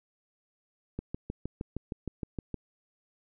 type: click train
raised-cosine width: 3 ms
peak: -21 dBFS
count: 11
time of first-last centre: 0.99-2.543 s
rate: 6.44 Hz
effects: none